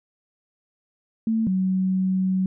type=tone pair in turn; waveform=sine; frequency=223.2 / 187.69 Hz; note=A3 / F#3; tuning=+25 / +25 cents; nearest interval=minor third; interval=300 cents; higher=first; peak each=-19 dBFS; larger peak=neither; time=1.27-1.47 / 1.47-2.46 s; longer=second; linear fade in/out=2 ms; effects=none